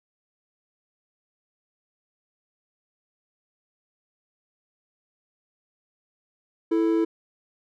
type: tone pair together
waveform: triangle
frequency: 329.6 / 440 Hz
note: E4 / A4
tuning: 0 / 0 cents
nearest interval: perfect fourth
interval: 500 cents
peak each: -18 / -24 dBFS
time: 6.71-7.05 s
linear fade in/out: 10 ms
effects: none